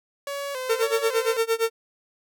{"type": "tone with vibrato", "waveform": "sawtooth", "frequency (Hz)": 538, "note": "C5", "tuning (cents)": 48, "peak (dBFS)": -25, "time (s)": [0.27, 1.37], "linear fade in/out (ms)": 2, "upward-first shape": "square", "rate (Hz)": 1.8, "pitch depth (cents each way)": 80}
{"type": "tone with tremolo", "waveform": "45% pulse", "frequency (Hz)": 453.7, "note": "A#4", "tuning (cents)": -47, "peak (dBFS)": -18, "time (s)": [0.69, 1.7], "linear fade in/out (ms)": 10, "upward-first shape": "sine", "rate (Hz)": 8.7, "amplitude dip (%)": 95}
{"effects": []}